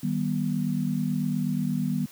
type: chord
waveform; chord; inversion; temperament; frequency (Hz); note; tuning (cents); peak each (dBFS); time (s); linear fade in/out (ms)
sine; Eb augmented; none; just; 155.56 / 194.45 / 243.1; Eb3 / G3 / B3; 0 / -14 / -27; -28; 0.03-2.06; 5
effects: white hiss -50 dBFS RMS until 2.11 s + high-pass 100 Hz 12 dB/octave